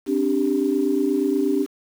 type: chord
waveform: sine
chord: C suspended second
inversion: none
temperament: equal with one note detuned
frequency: 265.3 / 293.7 / 392 Hz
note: C4 / D4 / G4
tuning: +24 / 0 / 0 cents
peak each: -23 / -21 / -22 dBFS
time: 0.06-1.67 s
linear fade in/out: 50 ms
effects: tanh soft clip ceiling -8 dBFS + 7-bit